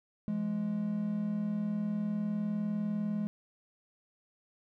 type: tone pair together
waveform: triangle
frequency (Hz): 170.11 / 210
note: F3 / G#3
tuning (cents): -45 / +19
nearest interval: major third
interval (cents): 364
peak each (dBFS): -36 / -29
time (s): 0.28-3.27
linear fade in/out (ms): 0
effects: none